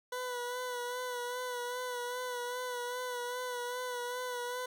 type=tone with vibrato; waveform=20% pulse; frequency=493.9 Hz; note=B4; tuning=in tune; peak=-31 dBFS; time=0.12-4.66 s; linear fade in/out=5 ms; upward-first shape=sine; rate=2.5 Hz; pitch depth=33 cents each way; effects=none